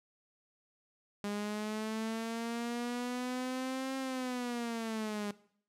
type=linear two-way sweep; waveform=sawtooth; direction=up then down; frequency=203.6 to 266.8 to 203.6 Hz; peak=-31 dBFS; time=1.24-5.31 s; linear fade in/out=0 ms; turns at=3.97 s; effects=noise-tail reverb RT60 0.6 s tail -19 dB re dry + low-pass 11000 Hz 12 dB/octave